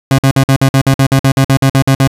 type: tone bursts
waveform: 30% pulse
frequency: 134.8 Hz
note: C#3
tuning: 48 cents flat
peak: -3 dBFS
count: 16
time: 0.11-2.075 s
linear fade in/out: 2 ms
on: 75 ms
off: 51 ms
effects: resampled to 32000 Hz